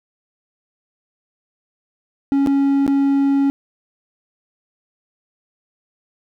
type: tone with dropouts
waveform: triangle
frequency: 277.2 Hz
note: C#4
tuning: in tune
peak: -11 dBFS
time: 2.32-3.5 s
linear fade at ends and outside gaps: 0 ms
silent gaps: 2.462-2.472 / 2.865-2.878 s
effects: none